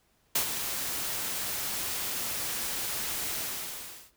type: noise with ADSR envelope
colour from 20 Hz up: white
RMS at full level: -25 dBFS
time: 0.35-4.12 s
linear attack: 7 ms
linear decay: 95 ms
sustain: -8 dB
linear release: 760 ms
effects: pink hiss -69 dBFS RMS until 4.16 s